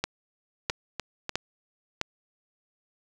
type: two click trains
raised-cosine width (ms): 0.2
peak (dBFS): -14 / -9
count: 3 / 4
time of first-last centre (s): 0.7-1.293 / 0.04-2.014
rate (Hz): 3.37 / 1.52
effects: none